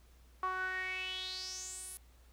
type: tone with band-pass filter sweep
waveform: sawtooth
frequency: 372.5 Hz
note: F#4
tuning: 12 cents sharp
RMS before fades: -40 dBFS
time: 0.43-1.97 s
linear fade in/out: 0 ms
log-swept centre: 1100 to 11000 Hz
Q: 6.4
effects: added 60 Hz sine -59 dBFS peak until 2.32 s + pink hiss -68 dBFS RMS until 2.32 s